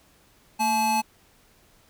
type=tone pair together; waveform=square; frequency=225.9 / 861 Hz; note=A3 / A5; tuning=+46 / -38 cents; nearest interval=octave + major seventh; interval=2316 cents; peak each=-30 / -22 dBFS; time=0.59-1.02 s; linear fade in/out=20 ms; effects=pink hiss -59 dBFS RMS until 1.89 s